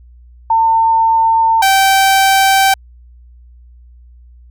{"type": "tone pair in turn", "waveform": ["sine", "sawtooth"], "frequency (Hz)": [902, 776], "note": ["A5", "G5"], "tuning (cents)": [43, -18], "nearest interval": "minor third", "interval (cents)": 261, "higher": "first", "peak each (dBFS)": [-8, -4], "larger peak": "second", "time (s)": [[0.5, 1.62], [1.62, 2.74]], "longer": "neither", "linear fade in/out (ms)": 5, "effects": ["added 60 Hz sine -38 dBFS peak until 4.5 s"]}